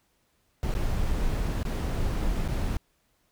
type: noise with dropouts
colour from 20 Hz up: brown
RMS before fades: -27 dBFS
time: 0.63-2.77 s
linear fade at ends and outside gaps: 1 ms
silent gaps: 0.741-0.75 / 1.631-1.651 / 2.479-2.485 s
effects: pink hiss -70 dBFS RMS until 3.31 s